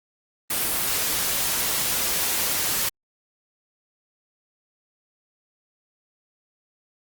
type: noise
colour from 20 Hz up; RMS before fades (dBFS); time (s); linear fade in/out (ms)
white; -24; 0.5-2.89; 5
effects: Opus 32 kbps